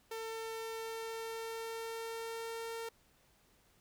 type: tone with pitch glide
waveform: sawtooth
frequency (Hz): 449.2 to 456.8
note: A4 to A#4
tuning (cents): +36 to -35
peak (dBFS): -36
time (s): 0.11-2.89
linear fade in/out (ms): 5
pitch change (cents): +29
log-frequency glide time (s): 0.42-2.71
effects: pink hiss -69 dBFS RMS until 3.8 s